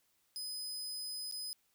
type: tone with dropouts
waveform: sawtooth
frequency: 5020 Hz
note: D#8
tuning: 15 cents sharp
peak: -37 dBFS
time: 0.36-1.53 s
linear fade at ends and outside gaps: 0 ms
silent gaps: 1.313-1.323 s
effects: white hiss -75 dBFS RMS until 1.74 s